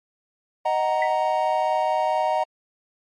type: chord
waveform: triangle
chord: D# minor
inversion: none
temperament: just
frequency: 622.3 / 746.7 / 933.4 Hz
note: D#5 / F#5 / A#5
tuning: 0 / +16 / +2 cents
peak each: -22 dBFS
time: 0.65-2.44 s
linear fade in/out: 10 ms
type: tone with exponential decay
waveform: sine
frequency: 1975.5 Hz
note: B6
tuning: in tune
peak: -20 dBFS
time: 1.02-1.14 s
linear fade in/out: 2 ms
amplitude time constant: 25 ms
effects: MP3 48 kbps